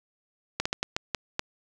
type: slowing click train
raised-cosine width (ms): 0.2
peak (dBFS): -9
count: 7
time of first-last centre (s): 0.6-1.394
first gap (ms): 55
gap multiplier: 1.35
effects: none